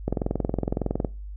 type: click train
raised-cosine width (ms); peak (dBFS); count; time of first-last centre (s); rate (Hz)
2; -11; 22; 0.08-1.048; 21.7
effects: noise-tail reverb RT60 0.3 s tail -21 dB re dry + added 50 Hz sine -34 dBFS peak until 1.36 s